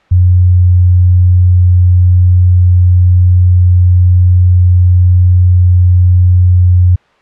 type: tone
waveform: sine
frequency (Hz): 89.9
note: F#2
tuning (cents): -49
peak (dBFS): -3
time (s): 0.11-6.96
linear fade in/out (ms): 10
effects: white hiss -48 dBFS RMS until 7.21 s + low-pass 2000 Hz 12 dB/octave